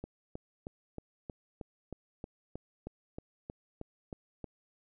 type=click train; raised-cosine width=2 ms; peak=-27 dBFS; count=15; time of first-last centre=0.04-4.443 s; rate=3.18 Hz; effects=none